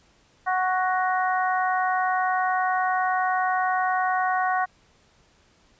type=harmonic tone with a mistuned harmonic; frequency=370 Hz; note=F#4; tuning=in tune; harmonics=2 / 3 / 4 / 5; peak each=-23 / -27 / -29 / -31 dBFS; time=0.46-4.66 s; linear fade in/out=20 ms; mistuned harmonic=5; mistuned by=+18 cents; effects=pink hiss -60 dBFS RMS until 5.79 s + resampled to 16000 Hz